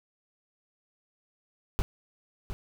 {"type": "noise with echo", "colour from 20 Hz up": "brown", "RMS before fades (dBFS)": -25, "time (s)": [1.79, 1.82], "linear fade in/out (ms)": 0, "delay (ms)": 710, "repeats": 1, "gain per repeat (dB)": -9, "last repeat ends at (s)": 2.53, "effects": []}